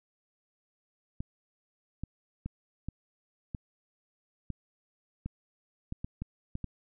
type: clicks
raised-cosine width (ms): 5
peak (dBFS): -23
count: 12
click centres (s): 1.205 / 2.036 / 2.46 / 2.886 / 3.548 / 4.503 / 5.26 / 5.924 / 6.045 / 6.22 / 6.554 / 6.643
effects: none